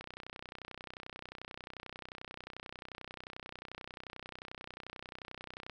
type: click train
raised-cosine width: 0.3 ms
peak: -28 dBFS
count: 179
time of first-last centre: 0.01-5.697 s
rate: 31.3 Hz
effects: none